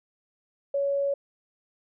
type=tone; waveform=sine; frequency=560 Hz; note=C#5; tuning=18 cents sharp; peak=-23 dBFS; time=0.74-1.14 s; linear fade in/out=5 ms; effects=none